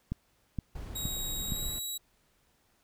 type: click train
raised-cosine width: 5 ms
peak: -20 dBFS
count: 4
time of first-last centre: 0.12-1.522 s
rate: 2.14 Hz
type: noise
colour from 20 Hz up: brown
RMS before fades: -39 dBFS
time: 0.75-1.79 s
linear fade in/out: 5 ms
type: tone with pitch glide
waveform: 15% pulse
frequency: 3806 to 3875 Hz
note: A#7 to B7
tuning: +35 to -34 cents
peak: -28 dBFS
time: 0.95-1.98 s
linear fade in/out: 10 ms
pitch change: +31 cents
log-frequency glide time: 1.46-1.74 s
effects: pink hiss -70 dBFS RMS until 2.83 s